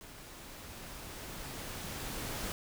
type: noise with level ramp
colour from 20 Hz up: pink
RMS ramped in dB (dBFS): -51 to -38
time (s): 0.01-2.52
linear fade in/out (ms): 0
effects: none